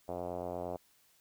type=tone with low-pass filter; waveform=5% pulse; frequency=88.6 Hz; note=F2; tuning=25 cents sharp; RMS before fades=-39 dBFS; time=0.08-0.77 s; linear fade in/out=10 ms; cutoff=650 Hz; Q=2.6; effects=white hiss -68 dBFS RMS until 1.2 s